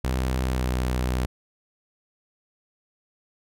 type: tone with pitch glide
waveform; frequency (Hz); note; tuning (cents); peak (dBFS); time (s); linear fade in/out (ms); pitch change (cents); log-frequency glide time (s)
sawtooth; 64 to 62.68; C2 to B1; -38 to +26; -19; 0.04-1.26; 5; -36; 0.47-0.69
effects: none